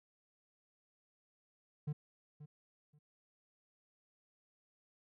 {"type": "tone with echo", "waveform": "triangle", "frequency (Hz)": 149, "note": "D3", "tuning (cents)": 25, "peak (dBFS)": -33, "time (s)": [1.87, 1.93], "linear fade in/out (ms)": 10, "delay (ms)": 530, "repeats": 2, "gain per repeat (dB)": -14, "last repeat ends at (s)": 2.99, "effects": []}